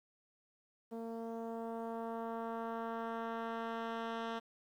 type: tone with low-pass filter sweep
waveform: 10% pulse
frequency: 228.2 Hz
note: A#3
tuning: 37 cents flat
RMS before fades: -41 dBFS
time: 0.91-4.4 s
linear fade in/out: 20 ms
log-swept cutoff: 470 to 3100 Hz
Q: 0.94
effects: 11-bit